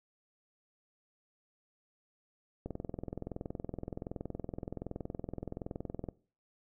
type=click train; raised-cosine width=2 ms; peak=-25 dBFS; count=74; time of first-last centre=2.66-6.087 s; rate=21.3 Hz; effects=noise-tail reverb RT60 0.4 s tail -20 dB re dry